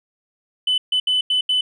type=tone bursts at uneven times; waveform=sine; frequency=3009 Hz; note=F#7; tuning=28 cents sharp; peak=-14 dBFS; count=5; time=0.67-0.78 / 0.92-1 / 1.07-1.21 / 1.3-1.41 / 1.49-1.61 s; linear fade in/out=5 ms; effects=tanh soft clip ceiling -13 dBFS